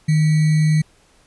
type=tone with sample-and-hold; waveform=sine; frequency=155.1 Hz; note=D#3; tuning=5 cents flat; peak=-12 dBFS; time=0.08-0.82 s; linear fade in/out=10 ms; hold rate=2100 Hz; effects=pink hiss -55 dBFS RMS until 1.26 s + resampled to 24000 Hz